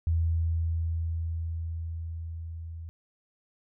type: tone with level ramp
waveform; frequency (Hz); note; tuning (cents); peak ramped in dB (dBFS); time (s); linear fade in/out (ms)
sine; 82.41; E2; 0; -22 to -37; 0.07-2.89; 0
effects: none